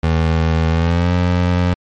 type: tone with pitch glide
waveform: 25% pulse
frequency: 81.1 to 88.95 Hz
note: E2 to F2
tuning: -28 to +32 cents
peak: -9 dBFS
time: 0.03-1.74 s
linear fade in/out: 5 ms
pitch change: +160 cents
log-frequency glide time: 0.7-1.12 s
effects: low-pass 4000 Hz 12 dB/octave + MP3 48 kbps